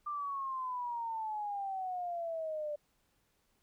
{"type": "exponential sweep", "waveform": "sine", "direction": "down", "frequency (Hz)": [1195, 587.3], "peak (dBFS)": -35, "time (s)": [0.06, 2.76], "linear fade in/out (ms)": 10, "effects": ["pink hiss -75 dBFS RMS until 3.62 s"]}